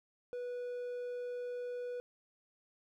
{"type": "tone", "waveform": "triangle", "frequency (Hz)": 490.4, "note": "B4", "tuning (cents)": -12, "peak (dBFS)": -36, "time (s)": [0.33, 2], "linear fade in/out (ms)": 0, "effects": []}